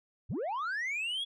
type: linear sweep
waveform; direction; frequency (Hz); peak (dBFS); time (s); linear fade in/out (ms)
sine; up; 61.5 to 3400; -29; 0.29-1.25; 20
effects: tanh soft clip ceiling -31 dBFS